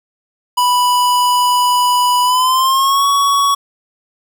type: tone with pitch glide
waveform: square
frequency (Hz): 987 to 1120.7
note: B5 to C#6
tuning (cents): -1 to +19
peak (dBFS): -11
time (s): 0.57-3.55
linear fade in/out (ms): 10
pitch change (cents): +220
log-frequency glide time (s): 2.23-3.06
effects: 8-bit